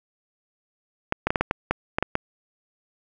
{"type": "clicks", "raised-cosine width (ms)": 0.5, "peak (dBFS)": -6, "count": 10, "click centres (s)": [1.124, 1.27, 1.305, 1.358, 1.41, 1.511, 1.71, 1.985, 2.026, 2.154], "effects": []}